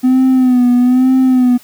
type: tone with vibrato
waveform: triangle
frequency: 252.7 Hz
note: B3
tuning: 40 cents sharp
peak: -4 dBFS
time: 0.03-1.58 s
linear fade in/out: 20 ms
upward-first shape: sine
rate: 1.1 Hz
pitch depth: 56 cents each way
effects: tanh soft clip ceiling -1 dBFS + white hiss -43 dBFS RMS until 1.63 s